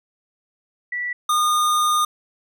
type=tone pair in turn; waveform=sine / square; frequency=1957 / 1220.7 Hz; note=B6 / D#6; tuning=-16 / -33 cents; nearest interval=minor sixth; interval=817 cents; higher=first; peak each=-23 / -17 dBFS; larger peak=second; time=0.92-1.13 / 1.29-2.05 s; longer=second; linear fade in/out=5 ms; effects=none